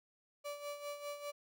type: tone with tremolo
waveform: 35% pulse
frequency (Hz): 580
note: D5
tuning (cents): -22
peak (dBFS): -38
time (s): 0.44-1.32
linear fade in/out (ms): 20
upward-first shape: sine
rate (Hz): 5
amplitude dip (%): 65
effects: none